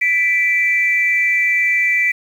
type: tone pair together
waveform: sine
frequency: 1978 / 2336 Hz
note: B6 / D7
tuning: +2 / -10 cents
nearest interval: minor third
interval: 288 cents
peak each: -15 dBFS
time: 0.01-2.12 s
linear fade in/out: 10 ms
effects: tanh soft clip ceiling -5 dBFS + 7-bit